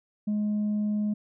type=tone; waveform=sine; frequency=209.7 Hz; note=G#3; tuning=17 cents sharp; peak=-22 dBFS; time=0.27-1.14 s; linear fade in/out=10 ms; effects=tanh soft clip ceiling -23 dBFS